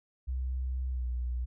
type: tone with pitch glide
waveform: sine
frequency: 64 to 61.15 Hz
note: C2 to B1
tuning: -38 to -16 cents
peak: -30 dBFS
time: 0.27-1.46 s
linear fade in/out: 20 ms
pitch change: -78 cents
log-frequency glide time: 0.91-1.06 s
effects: none